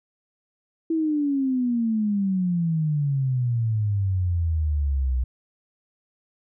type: exponential sweep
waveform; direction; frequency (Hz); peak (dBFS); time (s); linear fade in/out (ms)
sine; down; 329.6 to 61.3; -20; 0.9-5.24; 5
effects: none